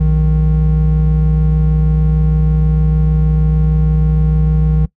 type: tone pair together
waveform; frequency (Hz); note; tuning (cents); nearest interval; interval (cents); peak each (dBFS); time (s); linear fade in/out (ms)
triangle; 60.69 / 155.6; B1 / D#3; -30 / 0; octave + major third; 1630; -10; 0-4.86; 10
effects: noise-tail reverb RT60 0.1 s tail -21 dB re dry